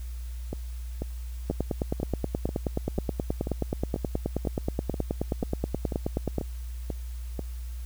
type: two click trains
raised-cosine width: 2 ms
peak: -13 / -18 dBFS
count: 47 / 15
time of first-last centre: 1.5-6.383 / 0.53-7.393 s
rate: 9.42 / 2.04 Hz
effects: added 60 Hz sine -33 dBFS peak until 7.85 s + white hiss -54 dBFS RMS until 7.85 s